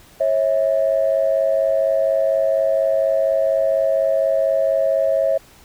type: tone pair together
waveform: sine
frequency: 544.8 / 649 Hz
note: C#5 / E5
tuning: -30 / -27 cents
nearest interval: minor third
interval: 303 cents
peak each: -17 dBFS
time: 0.2-5.38 s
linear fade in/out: 10 ms
effects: tanh soft clip ceiling -7 dBFS + pink hiss -48 dBFS RMS until 5.64 s